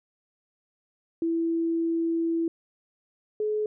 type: tone pair in turn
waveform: sine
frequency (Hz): 331.4 / 425.8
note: E4 / G#4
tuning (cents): +9 / +43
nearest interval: major third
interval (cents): 434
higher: second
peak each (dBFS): -23 / -24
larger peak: first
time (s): 1.22-2.48 / 3.4-3.66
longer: first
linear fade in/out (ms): 2
effects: none